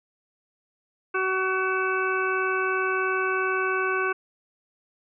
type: harmonic tone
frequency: 376.9 Hz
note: F#4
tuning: 32 cents sharp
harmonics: 1 / 2 / 3 / 4 / 6 / 7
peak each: -27 / -37 / -28 / -27 / -36 / -34 dBFS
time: 1.14-4.13 s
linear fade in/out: 10 ms
effects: none